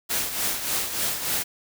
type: noise with tremolo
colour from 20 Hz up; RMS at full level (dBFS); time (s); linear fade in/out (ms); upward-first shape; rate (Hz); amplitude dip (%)
white; -24; 0.09-1.44; 20; triangle; 3.4; 65
effects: none